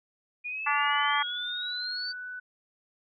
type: exponential sweep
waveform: sine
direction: up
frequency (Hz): 2430 to 4610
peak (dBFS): -32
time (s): 0.44-2.13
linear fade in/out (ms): 20
type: harmonic tone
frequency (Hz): 289.1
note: D4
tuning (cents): -27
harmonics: 3 / 4 / 5 / 6 / 7 / 8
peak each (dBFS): -30 / -28 / -33 / -32 / -31 / -39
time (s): 0.66-1.23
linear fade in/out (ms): 10
type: tone with pitch glide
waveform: sine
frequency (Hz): 1450 to 1491.6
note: F#6 to F#6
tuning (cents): -35 to +14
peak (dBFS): -36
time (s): 1.21-2.4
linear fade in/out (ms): 10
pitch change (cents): +49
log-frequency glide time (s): 1.36-2.28
effects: none